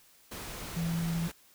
sine tone in noise, 167 Hz, E3, 23 cents sharp, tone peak -29 dBFS, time 0.76-1.28 s, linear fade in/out 10 ms, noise pink, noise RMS -41 dBFS, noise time 0.31-1.32 s, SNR +9 dB, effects white hiss -61 dBFS RMS until 1.54 s

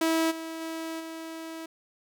sawtooth tone with level steps, 324.8 Hz, E4, 26 cents flat, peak -19 / -31 / -29 / -33 dBFS, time 0.01-1.66 s, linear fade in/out 5 ms, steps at 0.3 / 0.6 / 0.99 s, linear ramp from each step 20 ms, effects none

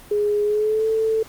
sine tone with pitch glide, 415.3 to 442.5 Hz, G#4 to A4, 0 to +10 cents, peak -17 dBFS, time 0.11-1.23 s, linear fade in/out 5 ms, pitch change +110 cents, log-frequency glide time 0.44-0.87 s, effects pink hiss -45 dBFS RMS until 1.28 s + Opus 32 kbps

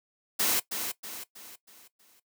white noise with echo, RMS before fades -26 dBFS, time 0.39-0.6 s, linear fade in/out 10 ms, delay 320 ms, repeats 5, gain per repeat -7 dB, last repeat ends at 2.2 s, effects noise-tail reverb RT60 0.1 s tail -17 dB re dry + high-pass 150 Hz 12 dB/octave

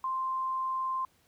sine tone, 1046.5 Hz, C6, in tune, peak -29 dBFS, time 0.04-1.05 s, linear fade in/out 2 ms, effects pink hiss -67 dBFS RMS until 1.27 s + high-pass 60 Hz 12 dB/octave

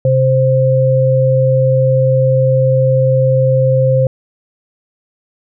sine tone pair together, 131 / 524 Hz, C3 / C5, +2 / +2 cents, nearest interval 2 octaves, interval 2400 cents, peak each -11 dBFS, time 0.05-4.07 s, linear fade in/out 2 ms, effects none

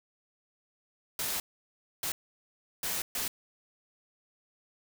white noise bursts at uneven times, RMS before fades -33 dBFS, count 4, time 1.19-1.4 / 2.03-2.12 / 2.83-3.02 / 3.15-3.28 s, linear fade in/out 2 ms, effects none

